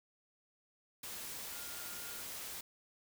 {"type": "tone in noise", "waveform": "sine", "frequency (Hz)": 1414, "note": "F6", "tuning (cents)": 21, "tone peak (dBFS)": -55, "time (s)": [1.52, 2.22], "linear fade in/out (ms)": 5, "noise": "white", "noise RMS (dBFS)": -45, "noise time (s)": [1.03, 2.61], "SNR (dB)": -13, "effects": []}